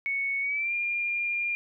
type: tone with pitch glide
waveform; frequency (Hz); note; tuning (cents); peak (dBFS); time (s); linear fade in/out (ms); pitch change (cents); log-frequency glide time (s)
sine; 2217 to 2404; C#7 to D7; 0 to +40; -26; 0.06-1.55; 0; +140; 0.41-0.74
effects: none